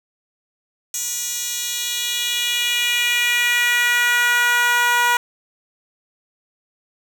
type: tone with high-pass filter sweep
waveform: 10% pulse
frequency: 482.4 Hz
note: B4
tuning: 41 cents flat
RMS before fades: -19 dBFS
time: 0.94-5.17 s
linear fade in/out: 2 ms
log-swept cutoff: 6100 to 1000 Hz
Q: 2.1
effects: 7-bit